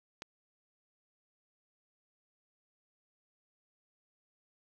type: click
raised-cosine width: 0.2 ms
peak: -24 dBFS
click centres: 0.221 s
effects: none